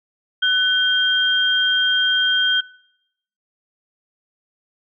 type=tone pair together; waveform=sine; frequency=1500 / 3199 Hz; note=F#6 / G7; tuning=+23 / +34 cents; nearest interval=octave + minor second; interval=1311 cents; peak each=-17 dBFS; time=0.42-2.61 s; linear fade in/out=10 ms; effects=noise-tail reverb RT60 0.8 s tail -23 dB re dry